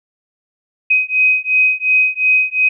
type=beating tone pair; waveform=sine; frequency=2517 / 2519.8 Hz; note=D#7 / D#7; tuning=+19 / +21 cents; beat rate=2.8 Hz; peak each=-14 dBFS; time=0.9-2.69 s; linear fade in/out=10 ms; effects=none